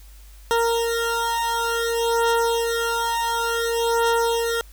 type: beating tone pair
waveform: 20% pulse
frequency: 463.4 / 463.96 Hz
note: A#4 / A#4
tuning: -10 / -8 cents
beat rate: 0.56 Hz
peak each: -18 dBFS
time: 0.51-4.61 s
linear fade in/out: 0 ms
effects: added 50 Hz sine -42 dBFS peak until 4.72 s + white hiss -53 dBFS RMS until 4.72 s